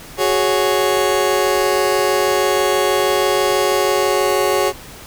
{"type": "chord", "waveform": "30% pulse", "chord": "F# suspended second", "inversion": "none", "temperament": "just", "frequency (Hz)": [370, 416.2, 555], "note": ["F#4", "G#4", "C#5"], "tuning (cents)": [0, 4, 2], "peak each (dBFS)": -16, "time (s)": [0.17, 4.73], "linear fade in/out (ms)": 50, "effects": ["pink hiss -37 dBFS RMS until 5.06 s"]}